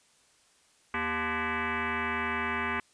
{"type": "tone with frequency modulation", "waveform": "sine", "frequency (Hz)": 396.5, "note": "G4", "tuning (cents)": 20, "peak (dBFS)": -28, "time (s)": [0.94, 2.8], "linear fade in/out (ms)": 2, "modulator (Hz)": 317, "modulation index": 6.5, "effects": ["white hiss -64 dBFS RMS until 2.93 s", "resampled to 22050 Hz"]}